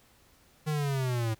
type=linear sweep; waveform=square; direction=down; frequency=155.56 to 108.5 Hz; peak=-28 dBFS; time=0.66-1.35 s; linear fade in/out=20 ms; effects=pink hiss -62 dBFS RMS until 1.39 s